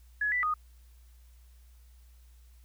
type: tone with pitch steps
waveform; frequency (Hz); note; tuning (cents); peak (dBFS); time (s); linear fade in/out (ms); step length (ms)
sine; 1690 / 1978 / 1237; G#6 / B6 / D#6; +30 / +2 / -10; -26; 0.21-0.54; 5; 110
effects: added 60 Hz sine -53 dBFS peak until 2.64 s + white hiss -68 dBFS RMS until 2.64 s